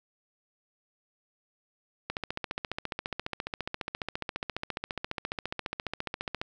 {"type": "click train", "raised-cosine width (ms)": 0.3, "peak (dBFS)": -16, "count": 64, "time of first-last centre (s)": [2.1, 6.415], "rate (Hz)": 14.6, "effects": []}